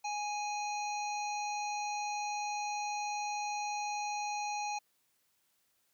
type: harmonic tone with a mistuned harmonic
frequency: 830.6 Hz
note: G#5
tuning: in tune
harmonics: 1 / 3 / 5 / 7 / 8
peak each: -35 / -42 / -47 / -49 / -48 dBFS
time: 0.04-4.79 s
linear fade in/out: 10 ms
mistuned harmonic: 8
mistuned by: -24 cents
effects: white hiss -75 dBFS RMS until 5.93 s + high-pass 60 Hz 12 dB/octave

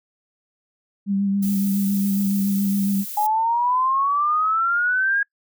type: tone with vibrato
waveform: sine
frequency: 198.2 Hz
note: G3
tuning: 19 cents sharp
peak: -18 dBFS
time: 1.06-3.05 s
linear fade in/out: 50 ms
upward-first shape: triangle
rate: 7.2 Hz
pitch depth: 29 cents each way
type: noise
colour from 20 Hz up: violet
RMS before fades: -32 dBFS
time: 1.42-3.27 s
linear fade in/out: 10 ms
type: exponential sweep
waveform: sine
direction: up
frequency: 830 to 1647 Hz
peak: -17 dBFS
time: 3.17-5.23 s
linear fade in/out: 5 ms
effects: noise-tail reverb RT60 0.1 s tail -25 dB re dry

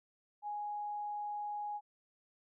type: tone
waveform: sine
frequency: 830.6 Hz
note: G#5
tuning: in tune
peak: -37 dBFS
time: 0.42-1.81 s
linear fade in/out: 50 ms
effects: none

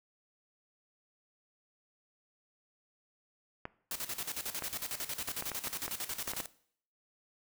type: clicks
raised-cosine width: 0.5 ms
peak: -23 dBFS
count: 10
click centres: 3.654 / 4.623 / 5.287 / 5.424 / 5.517 / 5.672 / 5.88 / 6.278 / 6.335 / 6.402 s
type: noise with tremolo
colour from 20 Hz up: white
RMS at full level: -37 dBFS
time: 3.91-6.46 s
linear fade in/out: 2 ms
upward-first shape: square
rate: 11 Hz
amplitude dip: 75%
effects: noise-tail reverb RT60 0.6 s tail -19 dB re dry

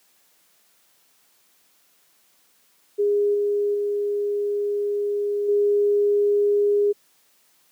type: tone with level steps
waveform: sine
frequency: 409.9 Hz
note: G#4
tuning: 23 cents flat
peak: -17 / -19 / -21 / -16 dBFS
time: 2.98-6.93 s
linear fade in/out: 20 ms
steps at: 3.34 / 3.74 / 5.48 s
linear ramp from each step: 10 ms
effects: white hiss -61 dBFS RMS until 7.71 s + high-pass 150 Hz 12 dB/octave

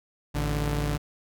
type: tone pair together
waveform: sawtooth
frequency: 54.89 / 146.83 Hz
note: A1 / D3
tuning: -3 / 0 cents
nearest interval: octave + perfect fourth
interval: 1703 cents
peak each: -24 dBFS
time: 0.34-0.98 s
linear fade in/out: 20 ms
effects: none

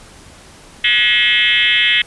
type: tone with frequency modulation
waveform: sine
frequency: 2600 Hz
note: E7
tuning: 24 cents flat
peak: -10 dBFS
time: 0.84-2.02 s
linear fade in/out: 5 ms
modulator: 227 Hz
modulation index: 3.6
effects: pink hiss -41 dBFS RMS until 2.06 s + resampled to 24000 Hz

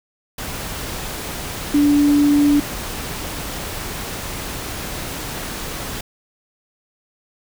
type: tone in noise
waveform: sine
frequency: 290 Hz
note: D4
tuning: 22 cents flat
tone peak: -11 dBFS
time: 1.74-2.6 s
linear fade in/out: 5 ms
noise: pink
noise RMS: -28 dBFS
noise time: 0.38-6.01 s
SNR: +14 dB
effects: none

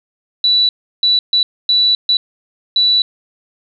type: tone bursts at uneven times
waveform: sine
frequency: 3951 Hz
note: B7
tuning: in tune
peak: -9 dBFS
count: 6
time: 0.44-0.69 / 1.03-1.19 / 1.33-1.43 / 1.69-1.95 / 2.09-2.17 / 2.76-3.02 s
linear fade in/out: 2 ms
effects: none

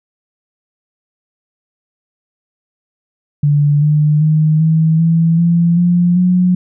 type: tone with pitch steps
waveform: sine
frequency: 145.9 / 150.44 / 155.11 / 159.93 / 164.91 / 170.03 / 175.32 / 180.77 Hz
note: D3 / D3 / D#3 / D#3 / E3 / F3 / F3 / F#3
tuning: -11 / +42 / -5 / +48 / +1 / -46 / +7 / -40 cents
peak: -8 dBFS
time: 3.43-6.55 s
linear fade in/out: 5 ms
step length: 390 ms
effects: none

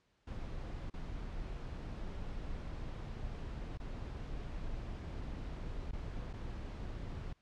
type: noise with dropouts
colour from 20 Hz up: brown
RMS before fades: -42 dBFS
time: 0.27-7.33 s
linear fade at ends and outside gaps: 5 ms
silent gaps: 0.9-0.937 / 3.775-3.799 / 5.912-5.93 / 6.331-6.335 s
effects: pink hiss -75 dBFS RMS until 7.41 s + low-pass 5000 Hz 12 dB/octave

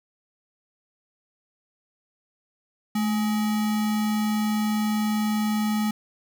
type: tone with sample-and-hold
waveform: sine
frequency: 215.1 Hz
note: A3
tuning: 39 cents flat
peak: -21 dBFS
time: 2.95-5.91 s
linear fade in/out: 5 ms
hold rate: 1050 Hz
effects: none

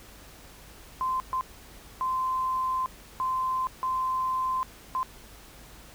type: tone bursts at uneven times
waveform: sine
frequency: 1036 Hz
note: C6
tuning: 17 cents flat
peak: -25 dBFS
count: 6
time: 1.01-1.2 / 1.33-1.41 / 2.01-2.86 / 3.2-3.67 / 3.83-4.63 / 4.95-5.03 s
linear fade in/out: 0 ms
effects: added 50 Hz sine -53 dBFS peak until 5.94 s + pink hiss -50 dBFS RMS until 5.94 s

